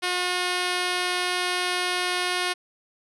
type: tone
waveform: 5% pulse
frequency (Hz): 360.2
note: F#4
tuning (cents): -46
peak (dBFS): -12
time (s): 0.02-2.54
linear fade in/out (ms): 20
effects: resampled to 24000 Hz